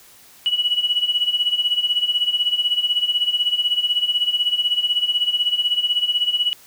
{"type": "tone with tremolo", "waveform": "sine", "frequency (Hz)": 2934, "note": "F#7", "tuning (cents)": -15, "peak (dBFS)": -13, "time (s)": [0.46, 6.53], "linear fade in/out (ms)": 0, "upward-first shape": "sine", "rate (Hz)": 16, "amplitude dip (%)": 80, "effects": ["tanh soft clip ceiling -9 dBFS", "white hiss -48 dBFS RMS until 6.66 s"]}